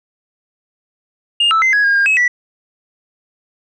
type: tone with pitch steps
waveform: sine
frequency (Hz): 2825 / 1317 / 2070 / 1667 / 1623 / 1611 / 2570 / 1956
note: F7 / E6 / C7 / G#6 / G#6 / G6 / E7 / B6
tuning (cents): +19 / -2 / -19 / +6 / -40 / +47 / -45 / -17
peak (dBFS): -8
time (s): 1.4-2.28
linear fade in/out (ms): 5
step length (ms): 110
effects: tanh soft clip ceiling -8 dBFS